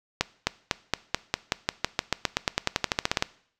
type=accelerating click train; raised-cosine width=0.2 ms; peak=-4 dBFS; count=24; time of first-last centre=0.21-3.224 s; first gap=260 ms; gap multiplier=0.93; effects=noise-tail reverb RT60 0.6 s tail -20 dB re dry